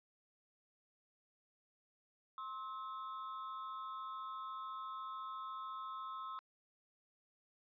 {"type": "ring-modulated tone", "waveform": "triangle", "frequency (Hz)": 1175, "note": "D6", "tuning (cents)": 1, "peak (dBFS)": -38, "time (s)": [2.38, 6.39], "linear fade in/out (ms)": 0, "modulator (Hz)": 117, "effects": ["resampled to 11025 Hz"]}